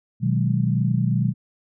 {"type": "chord", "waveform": "sine", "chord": "G# minor seventh", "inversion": "first", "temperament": "equal", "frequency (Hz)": [123.47, 155.56, 185, 207.7], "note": ["B2", "D#3", "F#3", "G#3"], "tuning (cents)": [0, 0, 0, 0], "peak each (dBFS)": [-21, -24, -24, -27], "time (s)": [0.2, 1.34], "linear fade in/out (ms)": 50, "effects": []}